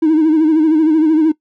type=tone with vibrato; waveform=triangle; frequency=314 Hz; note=D#4; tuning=16 cents sharp; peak=-5 dBFS; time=0.02-1.32 s; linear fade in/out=10 ms; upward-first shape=sine; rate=13 Hz; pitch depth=69 cents each way; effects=noise-tail reverb RT60 0.1 s tail -22 dB re dry + tanh soft clip ceiling -5 dBFS